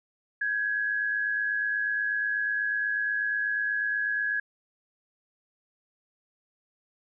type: tone pair together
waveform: sine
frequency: 1568 / 1676.2 Hz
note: G6 / G#6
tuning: 0 / +16 cents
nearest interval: minor second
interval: 116 cents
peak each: -33 / -26 dBFS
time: 0.41-4.4 s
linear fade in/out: 5 ms
effects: none